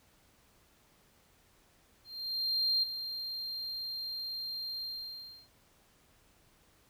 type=tone with ADSR envelope; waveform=triangle; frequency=4186 Hz; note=C8; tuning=in tune; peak=-23 dBFS; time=2.04-5.49 s; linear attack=790 ms; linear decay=8 ms; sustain=-12 dB; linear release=670 ms; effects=tanh soft clip ceiling -23 dBFS + pink hiss -66 dBFS RMS until 6.89 s